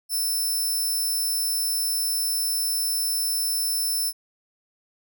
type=tone; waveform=5% pulse; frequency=5300 Hz; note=E8; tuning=9 cents sharp; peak=-17 dBFS; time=0.09-4.13 s; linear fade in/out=50 ms; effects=none